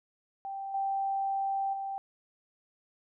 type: tone with level steps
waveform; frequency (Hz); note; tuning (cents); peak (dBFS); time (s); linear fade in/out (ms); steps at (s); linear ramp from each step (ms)
sine; 783; G5; -2; -35 / -28 / -33; 0.45-1.98; 0; 0.74 / 1.73; 5
effects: none